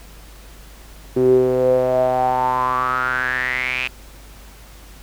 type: tone with band-pass filter sweep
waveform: sawtooth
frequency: 127.4 Hz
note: C3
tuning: 46 cents flat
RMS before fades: -18 dBFS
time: 1.16-3.88 s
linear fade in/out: 10 ms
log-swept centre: 340 to 2600 Hz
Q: 8.5
effects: added 50 Hz sine -40 dBFS peak until 5.02 s + pink hiss -45 dBFS RMS until 5.02 s